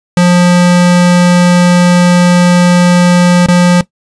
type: tone with dropouts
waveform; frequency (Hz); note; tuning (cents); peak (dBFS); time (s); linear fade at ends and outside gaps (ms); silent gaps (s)
square; 177; F3; +23; -4; 0.17-3.81; 2; 3.462-3.485
effects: noise-tail reverb RT60 0.1 s tail -17 dB re dry + resampled to 22050 Hz